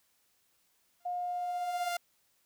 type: tone with exponential growth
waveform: sawtooth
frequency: 698.5 Hz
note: F5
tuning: in tune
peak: -27 dBFS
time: 1-1.97 s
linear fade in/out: 5 ms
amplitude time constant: 210 ms
type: tone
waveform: sine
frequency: 714 Hz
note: F5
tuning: 38 cents sharp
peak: -32 dBFS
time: 1.05-1.89 s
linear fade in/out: 10 ms
effects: white hiss -72 dBFS RMS until 2.45 s